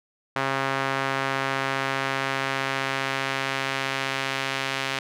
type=tone with band-pass filter sweep; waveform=sawtooth; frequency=135.2 Hz; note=C#3; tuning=43 cents flat; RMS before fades=-27 dBFS; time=0.36-4.99 s; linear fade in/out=2 ms; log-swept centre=1400 to 2600 Hz; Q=1; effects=none